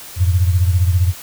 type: beating tone pair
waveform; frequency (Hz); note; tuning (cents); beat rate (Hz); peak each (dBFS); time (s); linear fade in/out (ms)
sine; 87.7 / 102.7; F2 / G#2; +8 / -19; 15; -12 / -18; 0.16-1.14; 50
effects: white hiss -35 dBFS RMS until 1.22 s